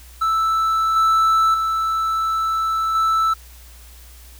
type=tone with level steps; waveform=triangle; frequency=1318.5 Hz; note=E6; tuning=in tune; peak=-14 / -11 / -16 / -13 dBFS; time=0.21-3.34 s; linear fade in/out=10 ms; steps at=0.96 / 1.54 / 2.95 s; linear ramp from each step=2 ms; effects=added 60 Hz sine -41 dBFS peak until 4.39 s + white hiss -47 dBFS RMS until 4.39 s